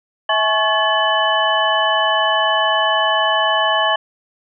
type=tone cluster; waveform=sine; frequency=649 / 849 / 1102 / 1721 / 2996 Hz; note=E5 / G#5 / C#6 / A6 / F#7; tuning=-27 / +38 / -11 / -39 / +21 cents; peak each=-20 dBFS; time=0.29-3.96 s; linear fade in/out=5 ms; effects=none